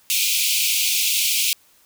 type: high-pass noise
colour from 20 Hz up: pink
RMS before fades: -20 dBFS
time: 0.1-1.53 s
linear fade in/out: 0 ms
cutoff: 2300 Hz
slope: 96 dB/octave
effects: white hiss -56 dBFS RMS until 1.85 s

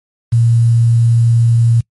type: tone with quantisation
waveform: sine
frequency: 116.54 Hz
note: A#2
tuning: in tune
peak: -7 dBFS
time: 0.32-1.81 s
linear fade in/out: 10 ms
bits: 6
effects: noise-tail reverb RT60 0.1 s tail -24 dB re dry + MP3 48 kbps

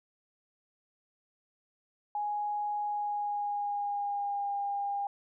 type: tone with pitch glide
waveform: sine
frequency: 830.6 to 805.6 Hz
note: G#5 to G5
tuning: 0 to +47 cents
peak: -30 dBFS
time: 2.15-5.07 s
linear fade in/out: 2 ms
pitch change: -53 cents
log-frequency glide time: 2.84-4.53 s
effects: none

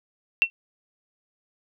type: tone with exponential decay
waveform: sine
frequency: 2710 Hz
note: E7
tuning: 47 cents sharp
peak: -10 dBFS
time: 0.42-0.5 s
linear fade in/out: 0 ms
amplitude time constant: 16 ms
effects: none

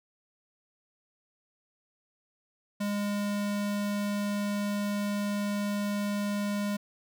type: tone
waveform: square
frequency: 204.5 Hz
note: G#3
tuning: 26 cents flat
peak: -29 dBFS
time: 2.8-6.77 s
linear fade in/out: 10 ms
effects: none

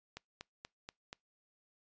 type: click train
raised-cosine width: 0.2 ms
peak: -27 dBFS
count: 5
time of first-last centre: 0.17-1.129 s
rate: 4.17 Hz
effects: noise-tail reverb RT60 0.2 s tail -26 dB re dry + resampled to 16000 Hz

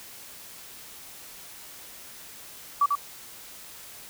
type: tone with echo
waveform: sine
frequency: 1150 Hz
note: D6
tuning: 37 cents flat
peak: -17 dBFS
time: 2.81-2.86 s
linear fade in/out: 5 ms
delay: 94 ms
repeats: 1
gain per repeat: -4 dB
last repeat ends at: 2.954 s
effects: white hiss -45 dBFS RMS until 4.09 s

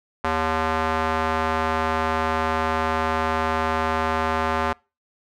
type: tone with band-pass filter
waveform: square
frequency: 80 Hz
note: D#2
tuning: 49 cents sharp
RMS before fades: -23 dBFS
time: 0.24-4.73 s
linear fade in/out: 5 ms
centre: 1100 Hz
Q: 1.3
effects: noise-tail reverb RT60 0.3 s tail -26 dB re dry

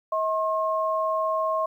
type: tone pair together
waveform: sine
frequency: 639 / 1073.9 Hz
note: D#5 / C6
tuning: +46 / +45 cents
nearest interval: major sixth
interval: 899 cents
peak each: -25 dBFS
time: 0.12-1.66 s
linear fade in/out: 5 ms
effects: 10-bit

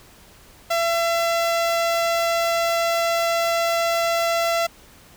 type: tone with notch filter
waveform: sawtooth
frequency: 674 Hz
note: E5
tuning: 38 cents sharp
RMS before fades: -21 dBFS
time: 0.7-4.67 s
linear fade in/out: 10 ms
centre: 10000 Hz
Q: 1.9
effects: pink hiss -49 dBFS RMS until 5.16 s

